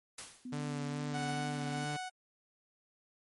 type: noise with exponential decay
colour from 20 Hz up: white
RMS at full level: -41 dBFS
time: 0.18-0.6 s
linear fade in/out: 5 ms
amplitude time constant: 91 ms
type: tone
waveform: sine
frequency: 249.9 Hz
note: B3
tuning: 21 cents sharp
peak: -40 dBFS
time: 0.45-1.85 s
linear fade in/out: 5 ms
type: tone with vibrato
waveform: sawtooth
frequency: 146.3 Hz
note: D3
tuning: 6 cents flat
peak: -33 dBFS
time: 0.52-1.97 s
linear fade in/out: 10 ms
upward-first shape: sine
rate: 2.4 Hz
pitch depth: 19 cents each way
type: tone with tremolo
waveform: sawtooth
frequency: 740 Hz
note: F#5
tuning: in tune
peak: -33 dBFS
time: 1.13-2.1 s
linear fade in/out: 20 ms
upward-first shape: sine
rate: 1.6 Hz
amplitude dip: 55%
effects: MP3 48 kbps